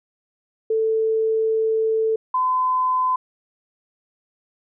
sine tone pair in turn, 442.7 / 1018.8 Hz, A4 / C6, +11 / -46 cents, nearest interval octave + major second, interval 1443 cents, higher second, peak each -17 dBFS, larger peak neither, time 0.7-2.16 / 2.34-3.16 s, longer first, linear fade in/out 5 ms, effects none

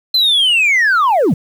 sine linear sweep, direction down, 4130 to 123.47 Hz, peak -7 dBFS, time 0.14-1.34 s, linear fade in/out 5 ms, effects tanh soft clip ceiling -8 dBFS + 7-bit

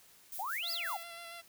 violet noise with tremolo, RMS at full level -42 dBFS, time 0.32-1.03 s, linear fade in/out 2 ms, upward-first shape sine, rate 5.6 Hz, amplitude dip 65%
sine exponential two-way sweep, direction up then down, 704 to 5190 to 704 Hz, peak -35 dBFS, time 0.39-0.97 s, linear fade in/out 5 ms, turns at 0.72 s
10% pulse tone with vibrato, 681 Hz, F5, 44 cents flat, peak -37 dBFS, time 0.62-1.42 s, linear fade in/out 20 ms, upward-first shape square, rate 7.2 Hz, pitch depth 17 cents each way
effects white hiss -61 dBFS RMS until 1.48 s

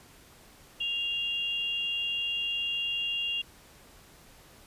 sine tone pair together, 2794 / 3310 Hz, F7 / G#7, 0 / -6 cents, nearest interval minor third, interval 294 cents, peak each -29 / -36 dBFS, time 0.8-3.42 s, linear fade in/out 10 ms, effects pink hiss -55 dBFS RMS until 4.66 s + resampled to 32000 Hz

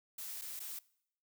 blue noise with dropouts, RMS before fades -44 dBFS, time 0.18-0.79 s, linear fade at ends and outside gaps 5 ms, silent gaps 0.414-0.418 / 0.594-0.601 s, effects noise-tail reverb RT60 0.7 s tail -22 dB re dry

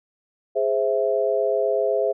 sine chord, Ab augmented, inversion none, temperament equal, 415.3 / 523.3 / 659.3 Hz, Ab4 / C5 / E5, 0 / 0 / 0 cents, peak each -23 dBFS, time 0.55-2.13 s, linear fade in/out 20 ms, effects none

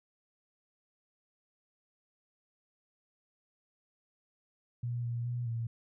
sine tone with pitch steps, 120.3 / 118.6 / 121.4 / 115.6 Hz, B2 / A#2 / B2 / A#2, -45 / +30 / -29 / -14 cents, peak -32 dBFS, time 4.83-5.67 s, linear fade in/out 5 ms, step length 210 ms, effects none

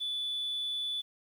sine tone, 3470 Hz, A7, 25 cents flat, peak -30 dBFS, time 0-1.02 s, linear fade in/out 20 ms, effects tanh soft clip ceiling -29 dBFS + 10-bit

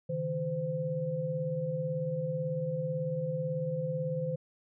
sine tone cluster, 139.6 / 157.7 / 515 Hz, C#3 / D#3 / C5, +13 / +24 / -28 cents, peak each -39 / -34 / -33 dBFS, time 0.09-4.36 s, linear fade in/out 10 ms, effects none

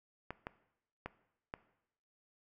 clicks, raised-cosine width 0.5 ms, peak -25 dBFS, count 4, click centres 0.306 / 0.469 / 1.06 / 1.539 s, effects noise-tail reverb RT60 0.8 s tail -17 dB re dry

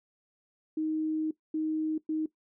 sine tone bursts at uneven times, 312.9 Hz, D#4, 10 cents sharp, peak -27 dBFS, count 3, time 0.77-1.31 / 1.54-1.98 / 2.09-2.26 s, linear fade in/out 5 ms, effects noise-tail reverb RT60 0.1 s tail -17 dB re dry

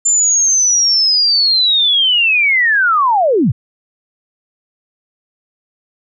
sine linear sweep, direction down, 7240 to 87.31 Hz, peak -9 dBFS, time 0.05-3.52 s, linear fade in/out 10 ms, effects none

